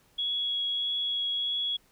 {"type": "tone with vibrato", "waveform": "sine", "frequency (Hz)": 3342, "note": "G#7", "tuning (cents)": 10, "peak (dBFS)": -27, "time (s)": [0.18, 1.77], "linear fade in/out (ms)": 10, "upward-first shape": "triangle", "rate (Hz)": 1.6, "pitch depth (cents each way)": 10, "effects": ["pink hiss -64 dBFS RMS until 1.91 s"]}